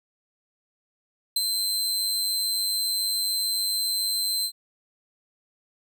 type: tone with ADSR envelope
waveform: sawtooth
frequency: 4099 Hz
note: C8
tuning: 36 cents flat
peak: -17 dBFS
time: 1.36-4.52 s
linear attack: 4 ms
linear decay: 31 ms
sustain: -4 dB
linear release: 74 ms
effects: none